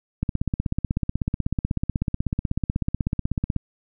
click train, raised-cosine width 5 ms, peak -10 dBFS, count 55, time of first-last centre 0.23-3.563 s, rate 16.2 Hz, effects none

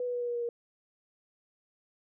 sine tone with pitch steps, 493.9 / 490.2 / 486.5 / 482.9 / 479.3 / 475.7 / 472.1 Hz, B4 / B4 / B4 / B4 / A#4 / A#4 / A#4, 0 / -13 / -26 / -39 / +48 / +35 / +22 cents, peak -30 dBFS, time 0-0.49 s, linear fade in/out 2 ms, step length 70 ms, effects none

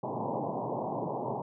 white band-pass noise, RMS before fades -34 dBFS, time 0.03-1.42 s, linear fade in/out 5 ms, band 110 to 1000 Hz, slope 96 dB/octave, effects none

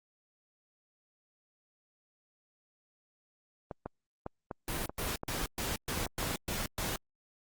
clicks, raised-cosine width 1 ms, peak -23 dBFS, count 12, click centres 3.712 / 3.86 / 4.264 / 4.512 / 4.895 / 5.234 / 5.413 / 5.975 / 6.032 / 6.065 / 6.228 / 6.309 s
pink noise bursts, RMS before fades -35 dBFS, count 8, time 4.68-6.96 s, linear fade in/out 2 ms, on 180 ms, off 120 ms
effects Opus 32 kbps

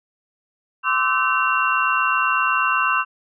sine tone cluster, 1034 / 1154 / 1302 / 1529 / 2740 Hz, C6 / D6 / E6 / G6 / F7, -21 / -31 / -22 / -44 / -34 cents, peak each -23 dBFS, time 0.83-3.05 s, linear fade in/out 50 ms, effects none

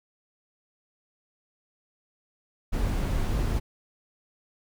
brown noise, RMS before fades -26 dBFS, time 2.72-3.6 s, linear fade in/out 20 ms, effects none

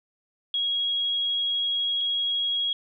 sine tone pair in turn, 3304 / 3304 Hz, G#7 / G#7, -10 / -10 cents, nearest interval unison, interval 0 cents, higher neither, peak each -23 dBFS, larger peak neither, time 0.54-2.01 / 2.01-2.73 s, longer first, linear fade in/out 2 ms, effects none

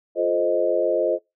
sine chord, F dominant seventh, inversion none, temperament equal with one note detuned, 349.2 / 435.4 / 523.3 / 622.3 Hz, F4 / A4 / C5 / Eb5, 0 / -18 / 0 / 0 cents, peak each -25 / -26 / -23 / -22 dBFS, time 0.15-1.19 s, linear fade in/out 50 ms, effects noise-tail reverb RT60 0.2 s tail -23 dB re dry

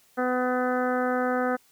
harmonic tone, 251.3 Hz, B3, 30 cents sharp, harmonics 1 / 2 / 3 / 4 / 5 / 6 / 7 / 8, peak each -28 / -27 / -30 / -41 / -32 / -33 / -39 / -46 dBFS, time 0.17-1.57 s, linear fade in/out 20 ms, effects white hiss -61 dBFS RMS until 1.71 s

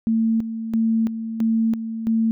sine tone with tremolo, 224.8 Hz, A3, 37 cents sharp, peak -16 dBFS, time 0.07-2.31 s, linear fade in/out 0 ms, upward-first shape square, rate 1.5 Hz, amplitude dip 65%, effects none

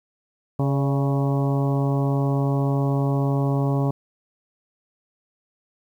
harmonic tone with a mistuned harmonic, 138.2 Hz, C#3, 5 cents flat, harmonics 1 / 2 / 3 / 4 / 5 / 6 / 7 / 8, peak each -20 / -26 / -30 / -32 / -34 / -36 / -37 / -38 dBFS, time 0.59-3.91 s, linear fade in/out 5 ms, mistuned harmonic 4, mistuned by +51 cents, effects 9-bit

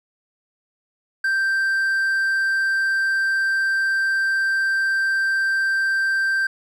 triangle tone, 1569 Hz, G6, 1 cent sharp, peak -16 dBFS, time 1.24-6.47 s, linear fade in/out 5 ms, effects none

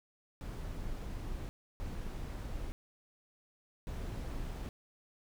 brown noise bursts at uneven times, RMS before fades -40 dBFS, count 3, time 0.41-1.49 / 1.8-2.72 / 3.87-4.69 s, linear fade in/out 0 ms, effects none

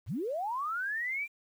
sine linear sweep, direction up, 61.74 to 2400 Hz, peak -31 dBFS, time 0.06-1.28 s, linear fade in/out 50 ms, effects 10-bit

